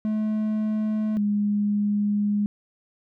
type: tone pair in turn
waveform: triangle / sine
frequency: 215.1 / 206.2 Hz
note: A3 / G#3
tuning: -39 / -12 cents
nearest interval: minor second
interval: 73 cents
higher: first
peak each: -20 dBFS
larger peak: neither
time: 0.05-1.17 / 1.17-2.46 s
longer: second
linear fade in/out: 0 ms
effects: none